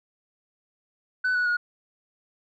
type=tone with pitch steps; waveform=sine; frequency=1500 / 1471.7 / 1443.9 Hz; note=F#6 / F#6 / F#6; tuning=+23 / -10 / -43 cents; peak=-19 dBFS; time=1.24-1.57 s; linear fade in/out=10 ms; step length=110 ms; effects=tanh soft clip ceiling -20 dBFS